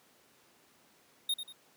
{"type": "tone with echo", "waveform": "square", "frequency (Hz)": 3707, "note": "A#7", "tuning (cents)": -10, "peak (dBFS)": -29, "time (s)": [1.29, 1.34], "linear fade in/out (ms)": 5, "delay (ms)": 93, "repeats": 2, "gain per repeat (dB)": -9, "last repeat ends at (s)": 1.526, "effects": ["pink hiss -64 dBFS RMS until 1.76 s", "high-pass 200 Hz 12 dB/octave"]}